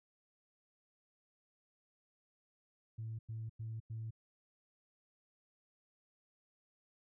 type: tone bursts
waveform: sine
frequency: 111.7 Hz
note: A2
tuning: 27 cents sharp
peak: -39 dBFS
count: 4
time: 2.98-4.108 s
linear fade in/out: 10 ms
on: 210 ms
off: 96 ms
effects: tanh soft clip ceiling -36 dBFS